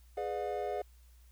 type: chord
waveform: triangle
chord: G# diminished seventh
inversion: none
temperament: just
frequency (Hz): 415.3 / 498.4 / 598 / 717.6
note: G#4 / B4 / D5 / F5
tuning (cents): 0 / +16 / +31 / +47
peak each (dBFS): -36 / -39 / -38 / -36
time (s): 0.17-0.82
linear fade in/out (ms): 5
effects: added 60 Hz sine -56 dBFS peak until 1.31 s + white hiss -69 dBFS RMS until 1.31 s